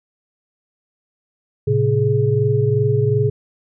sine tone cluster, 111.5 / 134.2 / 418.9 Hz, A2 / C3 / G#4, +23 / +44 / +15 cents, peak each -18 dBFS, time 1.67-3.3 s, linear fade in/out 10 ms, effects none

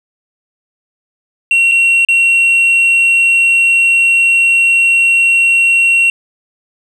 sine tone with dropouts, 2734 Hz, F7, 37 cents flat, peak -4 dBFS, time 1.51-6.1 s, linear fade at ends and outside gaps 2 ms, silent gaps 1.714-1.718 / 2.05-2.086 s, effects tanh soft clip ceiling -6 dBFS + 7-bit

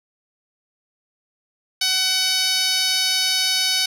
10% pulse tone with band-pass filter, 751 Hz, F#5, 26 cents sharp, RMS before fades -20 dBFS, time 1.81-3.86 s, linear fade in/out 5 ms, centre 5700 Hz, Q 1.5, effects none

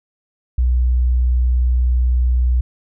sine tone, 61.74 Hz, B1, in tune, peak -12 dBFS, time 0.58-2.61 s, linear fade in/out 5 ms, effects none

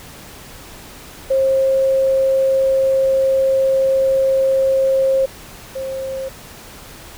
sine tone pair in turn, 534 / 531.9 Hz, C5 / C5, +35 / +28 cents, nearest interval unison, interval 7 cents, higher first, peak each -12 / -22 dBFS, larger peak first, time 1.3-5.26 / 5.75-6.29 s, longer first, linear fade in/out 10 ms, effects pink hiss -38 dBFS RMS until 7.17 s

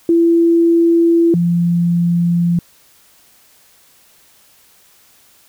sine tone pair in turn, 336.2 / 172.13 Hz, E4 / F3, +34 / -25 cents, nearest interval octave, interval 1159 cents, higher first, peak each -8 / -11 dBFS, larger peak first, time 0.09-1.34 / 1.34-2.59 s, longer neither, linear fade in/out 2 ms, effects white hiss -50 dBFS RMS until 5.48 s

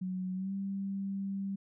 sine tone with pitch glide, 185 to 196 Hz, F#3 to G3, 0 to 0 cents, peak -33 dBFS, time 0.01-1.56 s, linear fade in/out 10 ms, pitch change +100 cents, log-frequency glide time 0.34-0.53 s, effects none

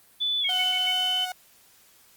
sine tone with pitch glide, 3481 to 3030 Hz, A7 to F#7, -19 to +40 cents, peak -23 dBFS, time 0.2-1.26 s, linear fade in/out 20 ms, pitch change -241 cents, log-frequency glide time 0.4-0.54 s
sine tone bursts, 2217 Hz, C#7, in tune, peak -28 dBFS, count 4, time 0.44-0.926 s, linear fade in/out 10 ms, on 63 ms, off 78 ms
sawtooth tone with tremolo, 734 Hz, F#5, 14 cents flat, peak -26 dBFS, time 0.49-1.32 s, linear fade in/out 2 ms, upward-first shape triangle, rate 2.5 Hz, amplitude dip 25%
effects white hiss -57 dBFS RMS until 2.16 s + Opus 32 kbps

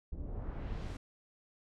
brown noise with low-pass filter sweep, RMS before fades -40 dBFS, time 0.12-0.97 s, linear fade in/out 5 ms, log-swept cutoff 290 to 9400 Hz, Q 0.87, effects none

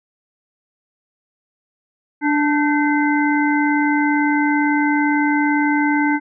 harmonic tone with a mistuned harmonic, 293.7 Hz, D4, in tune, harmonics 1 / 3 / 5 / 7, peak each -16 / -21 / -23 / -24 dBFS, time 2.21-6.2 s, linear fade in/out 50 ms, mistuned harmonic 5, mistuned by +80 cents, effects none

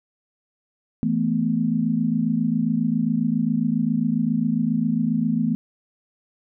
sine chord, E suspended fourth, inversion none, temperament just, 164.81 / 219.8 / 247.2 Hz, E3 / A3 / B3, 0 / -2 / +2 cents, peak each -25 / -22 / -23 dBFS, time 1.03-5.55 s, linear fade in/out 0 ms, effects none

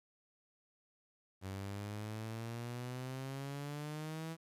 sawtooth exponential sweep, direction up, 94.6 to 164.81 Hz, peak -37 dBFS, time 1.41-4.37 s, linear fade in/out 50 ms, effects resampled to 32000 Hz + 11-bit

